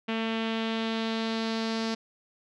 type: tone with low-pass filter sweep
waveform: sawtooth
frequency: 224.5 Hz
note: A3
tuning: 35 cents sharp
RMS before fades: -30 dBFS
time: 0.08-1.95 s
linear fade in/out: 10 ms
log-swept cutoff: 2900 to 4900 Hz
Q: 2.7
effects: none